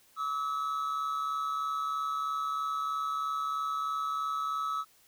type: tone pair together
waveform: triangle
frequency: 1148.9 / 1292 Hz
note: D6 / E6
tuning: -38 / -35 cents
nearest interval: major second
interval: 203 cents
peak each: -36 / -29 dBFS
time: 0.16-4.85 s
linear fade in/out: 50 ms
effects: white hiss -63 dBFS RMS until 5.07 s